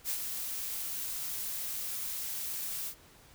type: noise with ADSR envelope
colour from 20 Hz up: blue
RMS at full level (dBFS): -32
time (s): 0.04-2.95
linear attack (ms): 57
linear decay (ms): 76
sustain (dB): -5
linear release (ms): 78
effects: pink hiss -58 dBFS RMS until 3.34 s